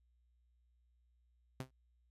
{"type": "tone with exponential decay", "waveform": "sawtooth", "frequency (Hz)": 130, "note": "C3", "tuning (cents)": -11, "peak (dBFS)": -34, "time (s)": [1.6, 1.71], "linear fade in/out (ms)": 2, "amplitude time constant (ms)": 22, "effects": ["added 60 Hz sine -70 dBFS peak until 2.1 s", "resampled to 32000 Hz"]}